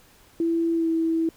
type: tone with pitch glide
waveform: sine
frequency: 332.7 to 326.6 Hz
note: E4 to E4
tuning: +16 to -16 cents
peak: -20 dBFS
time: 0.4-1.29 s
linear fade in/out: 2 ms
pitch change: -32 cents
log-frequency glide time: 0.74-0.88 s
effects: pink hiss -55 dBFS RMS until 1.36 s